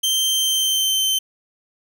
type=tone with pitch glide; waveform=sawtooth; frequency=3136 to 3095 Hz; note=G7 to G7; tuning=0 to -23 cents; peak=-14 dBFS; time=0.03-1.19 s; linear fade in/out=10 ms; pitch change=-23 cents; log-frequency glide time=0.32-1.05 s; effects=none